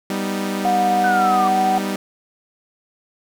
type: chord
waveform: sawtooth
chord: G augmented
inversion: none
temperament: equal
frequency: 196 / 246.9 / 311.1 Hz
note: G3 / B3 / D#4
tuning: 0 / 0 / 0 cents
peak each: -19 / -25 / -24 dBFS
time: 0.1-1.96 s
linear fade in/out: 2 ms
type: tone with pitch glide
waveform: sine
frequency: 724 to 753 Hz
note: F#5 to F#5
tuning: -38 to +30 cents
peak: -15 dBFS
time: 0.65-1.78 s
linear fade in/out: 0 ms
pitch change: +68 cents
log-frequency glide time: 0.93-1.56 s
type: exponential sweep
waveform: sine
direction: down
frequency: 1529 to 1157 Hz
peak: -20 dBFS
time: 1.04-1.48 s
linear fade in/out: 2 ms
effects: none